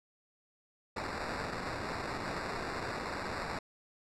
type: noise with sample-and-hold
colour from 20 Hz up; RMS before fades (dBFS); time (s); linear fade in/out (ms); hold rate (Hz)
white; -38; 0.96-3.59; 5; 3150
effects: low-pass 6000 Hz 12 dB/octave